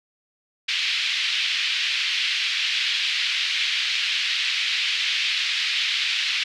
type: band-pass noise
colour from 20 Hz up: pink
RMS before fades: -24 dBFS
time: 0.68-6.44 s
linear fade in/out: 10 ms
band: 2300 to 4100 Hz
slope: 24 dB/octave
effects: none